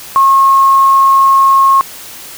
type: tone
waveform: sine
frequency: 1084 Hz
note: C#6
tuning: 39 cents flat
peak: -4 dBFS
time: 0.16-1.81 s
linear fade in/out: 0 ms
effects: white hiss -30 dBFS RMS until 2.37 s